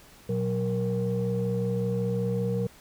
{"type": "tone cluster", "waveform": "sine", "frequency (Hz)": [119.7, 185, 469.5], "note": ["A#2", "F#3", "A#4"], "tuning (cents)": [46, 0, 12], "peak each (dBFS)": -28, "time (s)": [0.29, 2.67], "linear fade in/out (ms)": 5, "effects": ["tanh soft clip ceiling -19 dBFS", "pink hiss -53 dBFS RMS until 2.8 s"]}